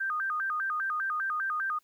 sine tone with vibrato, 1391 Hz, F6, 7 cents flat, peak -28 dBFS, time 0-1.79 s, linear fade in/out 10 ms, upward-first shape square, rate 5 Hz, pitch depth 210 cents each way, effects white hiss -70 dBFS RMS until 1.83 s

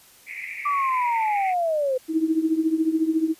white band-pass noise, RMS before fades -34 dBFS, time 0.26-1.55 s, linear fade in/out 50 ms, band 2000 to 2400 Hz, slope 96 dB/octave
sine linear sweep, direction down, 1174.7 to 501 Hz, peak -20 dBFS, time 0.65-1.98 s, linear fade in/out 10 ms
sine tone with tremolo, 320 Hz, D#4, 49 cents sharp, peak -15 dBFS, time 2.08-3.35 s, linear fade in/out 50 ms, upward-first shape triangle, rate 14 Hz, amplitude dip 85%
effects white hiss -52 dBFS RMS until 3.39 s + resampled to 32000 Hz

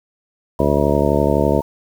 harmonic tone, 71.9 Hz, D2, 36 cents flat, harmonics 1 / 2 / 3 / 4 / 5 / 6 / 7 / 8 / 9, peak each -22 / -22 / -22 / -22 / -22 / -22 / -22 / -22 / -22 dBFS, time 0.59-1.61 s, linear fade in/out 10 ms
sine tone with pitch glide, 964 to 914.1 Hz, B5 to A#5, -42 to -34 cents, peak -26 dBFS, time 0.59-1.62 s, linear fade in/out 2 ms, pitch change -92 cents, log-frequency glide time 0.69-1.12 s
effects 7-bit

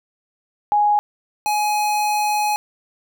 sine / square tone pair in turn, 830.6 / 839.8 Hz, G#5 / G#5, 0 / +19 cents, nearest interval unison, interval 19 cents, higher second, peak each -13 / -18 dBFS, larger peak first, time 0.72-0.99 / 1.46-2.56 s, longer second, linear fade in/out 0 ms, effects none

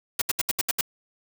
white noise bursts, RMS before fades -24 dBFS, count 7, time 0.19-0.811 s, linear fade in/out 5 ms, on 27 ms, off 72 ms, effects none

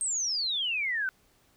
sine exponential sweep, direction down, 8640 to 1480 Hz, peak -27 dBFS, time 0.01-1.09 s, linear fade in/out 0 ms, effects pink hiss -65 dBFS RMS until 1.56 s

